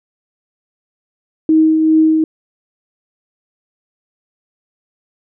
sine tone with tremolo, 316 Hz, D#4, 27 cents sharp, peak -6 dBFS, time 1.49-2.24 s, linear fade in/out 2 ms, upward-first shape triangle, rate 2.5 Hz, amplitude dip 40%, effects none

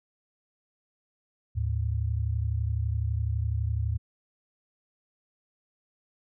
sine tone pair together, 76.2 / 108.14 Hz, D#2 / A2, -36 / -30 cents, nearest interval tritone, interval 606 cents, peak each -28 dBFS, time 1.55-3.98 s, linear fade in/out 20 ms, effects none

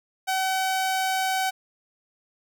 sawtooth tone, 759 Hz, F#5, 44 cents sharp, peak -19 dBFS, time 0.27-1.51 s, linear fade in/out 20 ms, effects none

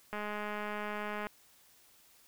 click train, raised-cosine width 0.5 ms, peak -24 dBFS, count 239, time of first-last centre 0.13-1.269 s, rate 209 Hz, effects white hiss -63 dBFS RMS until 2.27 s

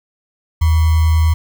sine tone with sample-and-hold, 80 Hz, D#2, 49 cents sharp, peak -9 dBFS, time 0.61-1.34 s, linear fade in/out 10 ms, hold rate 1050 Hz, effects none

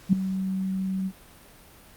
sine tone with ADSR envelope, 189.9 Hz, F#3, 45 cents sharp, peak -12 dBFS, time 0.09-1.12 s, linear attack 38 ms, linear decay 5 ms, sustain -13 dB, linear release 54 ms, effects pink hiss -51 dBFS RMS until 1.96 s + Opus 48 kbps

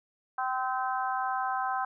harmonic tone, 257.8 Hz, C4, 26 cents flat, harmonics 3 / 4 / 5 / 6, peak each -31 / -33 / -35 / -37 dBFS, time 0.38-1.85 s, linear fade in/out 5 ms, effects none

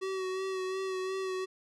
square tone with vibrato, 378 Hz, F#4, 37 cents sharp, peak -33 dBFS, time 0.01-1.46 s, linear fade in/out 20 ms, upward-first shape sine, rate 2.8 Hz, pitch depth 25 cents each way, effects low-pass 7000 Hz 12 dB/octave

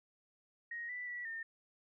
sine tone with pitch steps, 1876 / 1977 / 1949 / 1817 Hz, A#6 / B6 / B6 / A#6, +11 / +1 / -23 / -45 cents, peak -40 dBFS, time 0.71-1.43 s, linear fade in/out 5 ms, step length 180 ms, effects none

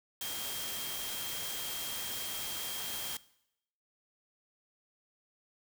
sine tone in noise, 3214 Hz, G7, 43 cents sharp, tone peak -41 dBFS, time 0.21-3.17 s, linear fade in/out 2 ms, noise white, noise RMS -39 dBFS, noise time 0.21-3.17 s, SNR -5 dB, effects noise-tail reverb RT60 0.8 s tail -20 dB re dry

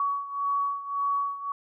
sine beating tone pair, 1126 / 1127.8 Hz, C#6 / C#6, +27 / +30 cents, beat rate 1.8 Hz, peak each -27 / -31 dBFS, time 0-1.52 s, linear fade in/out 2 ms, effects none

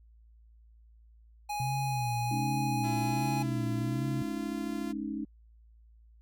square tone, 830.6 Hz, G#5, in tune, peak -33 dBFS, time 1.49-3.43 s, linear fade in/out 10 ms
sine tone with vibrato, 125.7 Hz, B2, 31 cents sharp, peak -31 dBFS, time 1.6-4.22 s, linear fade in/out 0 ms, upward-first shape sine, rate 1.3 Hz, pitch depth 110 cents each way
sine chord, Ab suspended fourth, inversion none, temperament equal with one note detuned, 212.9 / 277.2 / 311.1 Hz, Ab3 / Db4 / Eb4, +43 / 0 / 0 cents, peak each -37 dBFS, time 2.31-5.25 s, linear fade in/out 5 ms
sawtooth tone with pitch glide, 336.6 to 344.9 Hz, E4 to F4, +36 to -22 cents, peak -36 dBFS, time 2.83-4.93 s, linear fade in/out 20 ms, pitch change +42 cents, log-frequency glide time 3.43-4.49 s
effects added 56 Hz sine -55 dBFS peak until 6.21 s

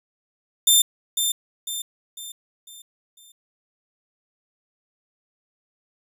15% pulse tone with echo, 3586 Hz, A7, 32 cents sharp, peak -6 dBFS, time 0.67-0.82 s, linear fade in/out 5 ms, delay 500 ms, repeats 5, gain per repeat -7 dB, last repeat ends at 3.32 s, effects none

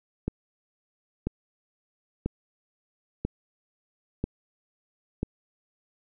click train, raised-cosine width 3 ms, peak -14 dBFS, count 6, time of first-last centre 0.28-5.23 s, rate 1.01 Hz, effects none

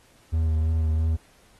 triangle tone with vibrato, 79.6 Hz, D#2, 40 cents sharp, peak -18 dBFS, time 0.32-1.17 s, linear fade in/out 20 ms, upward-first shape sine, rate 3 Hz, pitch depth 23 cents each way, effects pink hiss -58 dBFS RMS until 1.59 s + AAC 32 kbps

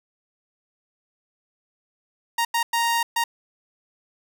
sawtooth tone bursts at uneven times, 932.3 Hz, A#5, in tune, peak -16 dBFS, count 4, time 2.38-2.45 / 2.54-2.63 / 2.73-3.03 / 3.16-3.24 s, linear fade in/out 5 ms, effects none

